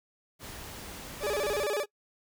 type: noise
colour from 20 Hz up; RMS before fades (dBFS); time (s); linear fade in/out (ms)
pink; -43; 0.39-1.67; 50
type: tone with vibrato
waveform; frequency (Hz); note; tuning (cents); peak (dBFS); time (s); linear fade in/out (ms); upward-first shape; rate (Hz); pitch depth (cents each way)
40% pulse; 493.9; B4; 0; -27; 1.2-1.86; 50; square; 15; 290
effects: noise-tail reverb RT60 0.1 s tail -23 dB re dry